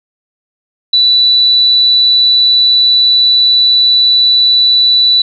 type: tone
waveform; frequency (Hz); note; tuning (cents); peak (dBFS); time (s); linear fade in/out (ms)
sine; 3963; B7; +5; -5; 0.93-5.22; 5
effects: none